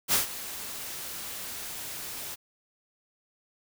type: noise with ADSR envelope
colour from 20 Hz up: white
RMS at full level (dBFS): -22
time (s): 0.08-2.36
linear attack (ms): 51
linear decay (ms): 130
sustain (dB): -16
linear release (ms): 25
effects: none